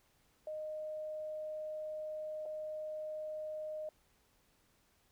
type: tone with dropouts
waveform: sine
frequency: 617 Hz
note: D#5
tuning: 15 cents flat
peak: -39 dBFS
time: 0.47-3.89 s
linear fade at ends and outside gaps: 2 ms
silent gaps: 2.456-2.46 s
effects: pink hiss -72 dBFS RMS until 5.11 s